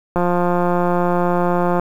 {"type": "click train", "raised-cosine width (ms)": 1, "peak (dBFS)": -5, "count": 289, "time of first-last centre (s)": [0.16, 1.796], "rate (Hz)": 176, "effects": ["7-bit"]}